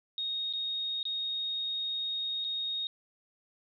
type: tone with dropouts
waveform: sine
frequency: 3729 Hz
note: A#7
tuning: in tune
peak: -31 dBFS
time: 0.18-2.87 s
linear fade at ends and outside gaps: 1 ms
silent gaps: 0.527-0.535 / 1.03-1.053 / 2.443-2.447 s
effects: none